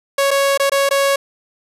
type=tone with dropouts; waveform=sawtooth; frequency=554.4 Hz; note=C#5; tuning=in tune; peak=-9 dBFS; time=0.18-1.16 s; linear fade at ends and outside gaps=5 ms; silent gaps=0.308-0.312 / 0.576-0.597 / 0.697-0.718 / 0.891-0.909 s; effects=resampled to 32000 Hz + 7-bit